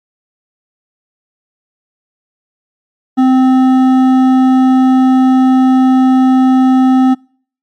triangle tone with hard clipping, 259.4 Hz, C4, 15 cents flat, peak -7 dBFS, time 3.17-7.15 s, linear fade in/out 20 ms, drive 13 dB, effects noise-tail reverb RT60 0.5 s tail -26 dB re dry + MP3 64 kbps

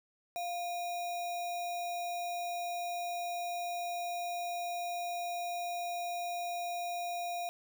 sine tone with sample-and-hold, 698.5 Hz, F5, in tune, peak -34 dBFS, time 0.36-7.49 s, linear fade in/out 0 ms, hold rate 3150 Hz, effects none

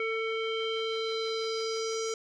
square tone with low-pass filter sweep, 446.9 Hz, A4, 27 cents sharp, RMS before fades -32 dBFS, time 0-2.14 s, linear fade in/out 2 ms, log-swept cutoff 2300 to 6300 Hz, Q 4.1, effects none

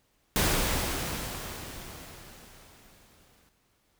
pink noise with exponential decay, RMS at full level -24 dBFS, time 0.36-3.49 s, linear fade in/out 0 ms, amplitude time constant 680 ms, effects pink hiss -70 dBFS RMS until 3.99 s

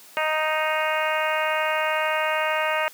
harmonic tone, 311.1 Hz, D#4, in tune, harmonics 2 / 3 / 4 / 5 / 6 / 7 / 8 / 9, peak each -26 / -28 / -29 / -30 / -31 / -31 / -32 / -33 dBFS, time 0.17-2.88 s, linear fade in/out 0 ms, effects white hiss -48 dBFS RMS until 2.93 s + high-pass 200 Hz 12 dB/octave

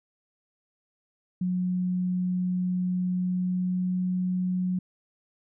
sine tone with pitch glide, 181.6 to 182.65 Hz, F#3 to F#3, -32 to -22 cents, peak -24 dBFS, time 1.41-4.79 s, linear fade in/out 5 ms, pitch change +10 cents, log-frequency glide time 3.12-4.03 s, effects none

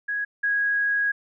sine tone pair in turn, 1661.2 / 1652.1 Hz, G#6 / G#6, 0 / -10 cents, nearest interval unison, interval 10 cents, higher first, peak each -24 / -20 dBFS, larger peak second, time 0.08-0.25 / 0.43-1.12 s, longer second, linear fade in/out 10 ms, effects none

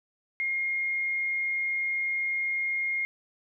sine tone, 2136 Hz, C7, 35 cents sharp, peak -26 dBFS, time 0.4-3.05 s, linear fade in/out 0 ms, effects none

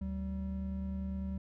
triangle tone pair together, 74.1 / 192.19 Hz, D2 / G3, +16 / -34 cents, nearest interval octave + major third, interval 1650 cents, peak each -36 / -35 dBFS, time 0.01-1.38 s, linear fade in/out 5 ms, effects none

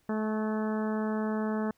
harmonic tone with a mistuned harmonic, 216.1 Hz, A3, 31 cents flat, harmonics 1 / 2 / 3 / 4 / 5 / 6 / 7 / 8, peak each -29 / -35 / -39 / -41 / -43 / -45 / -46 / -47 dBFS, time 0.09-1.71 s, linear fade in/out 2 ms, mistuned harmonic 5, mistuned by +21 cents, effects pink hiss -70 dBFS RMS until 1.77 s

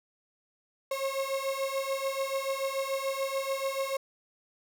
35% pulse beating tone pair, 538 / 544.9 Hz, C5 / C#5, +48 / -30 cents, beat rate 6.9 Hz, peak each -31 dBFS, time 0.91-3.97 s, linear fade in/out 5 ms, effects none

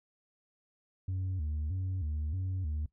sine tone with vibrato, 84.3 Hz, E2, 39 cents sharp, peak -29 dBFS, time 1.08-2.86 s, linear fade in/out 5 ms, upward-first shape square, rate 1.6 Hz, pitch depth 180 cents each way, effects noise-tail reverb RT60 0.1 s tail -20 dB re dry + tanh soft clip ceiling -30 dBFS

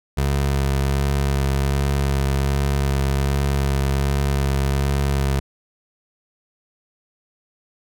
25% pulse tone with vibrato, 69 Hz, C#2, 7 cents flat, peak -14 dBFS, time 0.17-5.4 s, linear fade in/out 10 ms, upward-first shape sine, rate 1.3 Hz, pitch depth 18 cents each way, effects none

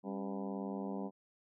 harmonic tone with a mistuned harmonic, 98.5 Hz, G2, 9 cents sharp, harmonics 2 / 3 / 4 / 5 / 6 / 7 / 8 / 9 / 10, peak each -40 / -44 / -46 / -48 / -50 / -51 / -52 / -53 / -54 dBFS, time 0.03-1.11 s, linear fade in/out 50 ms, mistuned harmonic 3, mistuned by -120 cents, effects none

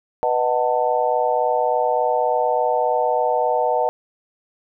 sine chord, B dominant seventh, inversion none, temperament just, 493.9 / 617.4 / 740.8 / 889 Hz, B4 / D#5 / F#5 / A5, 0 / -14 / +2 / +18 cents, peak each -22 dBFS, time 0.23-3.89 s, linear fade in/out 0 ms, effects none

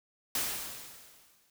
white noise with exponential decay, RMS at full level -30 dBFS, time 0.35-1.5 s, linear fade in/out 2 ms, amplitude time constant 250 ms, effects none

